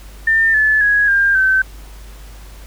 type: tone with pitch steps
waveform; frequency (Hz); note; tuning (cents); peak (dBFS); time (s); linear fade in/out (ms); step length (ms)
sine; 1801 / 1731.6 / 1664.9 / 1600.8 / 1539.1; A6 / A6 / G#6 / G6 / G6; +40 / -28 / +4 / +36 / -32; -10; 0.27-1.62; 5; 270
effects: added 50 Hz sine -34 dBFS peak until 2.66 s + pink hiss -43 dBFS RMS until 2.66 s